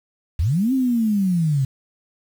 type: linear two-way sweep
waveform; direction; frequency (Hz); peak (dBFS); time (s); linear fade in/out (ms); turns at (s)
sine; up then down; 64.9 to 269.4 to 129.2; -16; 0.39-1.65; 5; 0.73
effects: 7-bit